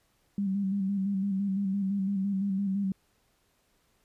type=tone with vibrato; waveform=sine; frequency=196 Hz; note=G3; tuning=in tune; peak=-26 dBFS; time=0.38-2.92 s; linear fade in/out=2 ms; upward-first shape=square; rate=5.9 Hz; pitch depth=41 cents each way; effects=pink hiss -70 dBFS RMS until 4.04 s + resampled to 32000 Hz